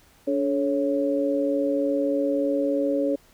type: tone cluster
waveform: sine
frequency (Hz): 286.7 / 429.8 / 553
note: D4 / A4 / C#5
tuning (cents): -42 / -41 / -4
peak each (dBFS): -24 / -29 / -24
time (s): 0.27-3.16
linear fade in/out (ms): 10
effects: pink hiss -57 dBFS RMS until 3.33 s